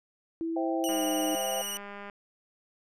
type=tone with pitch glide; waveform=sine; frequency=329.2 to 311.4 Hz; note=E4 to D#4; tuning=-2 to +2 cents; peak=-29 dBFS; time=0.41-1.35 s; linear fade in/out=0 ms; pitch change=-96 cents; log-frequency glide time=0.86-1.04 s
type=chord; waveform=sine; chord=C major; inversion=none; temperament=equal; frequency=523.3 / 659.3 / 784 Hz; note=C5 / E5 / G5; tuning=0 / 0 / 0 cents; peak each=-34 dBFS; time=0.56-1.62 s; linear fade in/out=5 ms
type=tone with vibrato; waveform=15% pulse; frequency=2917 Hz; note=F#7; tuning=25 cents flat; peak=-26 dBFS; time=0.84-1.77 s; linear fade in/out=0 ms; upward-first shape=sine; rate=20 Hz; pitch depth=43 cents each way
type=click train; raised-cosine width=0.5 ms; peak=-28 dBFS; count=245; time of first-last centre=0.89-2.098 s; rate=202 Hz
effects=none